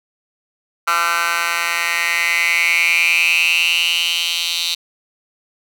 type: tone with high-pass filter sweep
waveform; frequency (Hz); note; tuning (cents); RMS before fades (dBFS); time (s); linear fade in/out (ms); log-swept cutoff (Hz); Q
10% pulse; 170; F3; -46; -17; 0.87-4.75; 10; 1400 to 3600; 7.4
effects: none